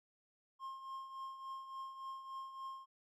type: tone with tremolo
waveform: triangle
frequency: 1067 Hz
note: C6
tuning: 34 cents sharp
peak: -40 dBFS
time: 0.59-2.86 s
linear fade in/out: 50 ms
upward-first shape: triangle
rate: 3.5 Hz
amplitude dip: 65%
effects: none